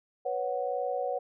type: chord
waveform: sine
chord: B suspended second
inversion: none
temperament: just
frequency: 493.9 / 555.6 / 740.8 Hz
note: B4 / C#5 / F#5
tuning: 0 / +4 / +2 cents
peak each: -33 dBFS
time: 0.25-1.19 s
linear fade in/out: 10 ms
effects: none